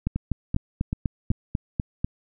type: two click trains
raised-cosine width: 5 ms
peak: -13 / -11 dBFS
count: 4 / 9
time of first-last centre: 0.16-1.314 / 0.07-2.045 s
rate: 2.6 / 4.05 Hz
effects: none